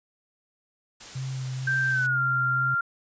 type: noise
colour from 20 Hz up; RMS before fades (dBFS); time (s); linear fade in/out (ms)
white; -42; 1-2.07; 10
type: tone with vibrato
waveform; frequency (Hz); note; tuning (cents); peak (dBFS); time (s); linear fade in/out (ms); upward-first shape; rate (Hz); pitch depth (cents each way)
sine; 130.81; C3; 0; -29; 1.15-2.75; 10; sine; 2.1; 19
type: tone with pitch glide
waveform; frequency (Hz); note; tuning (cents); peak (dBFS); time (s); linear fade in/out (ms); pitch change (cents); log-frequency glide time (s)
sine; 1568 to 1388.9; G6 to F6; 0 to -10; -22; 1.67-2.81; 5; -210; 1.91-2.2
effects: resampled to 16000 Hz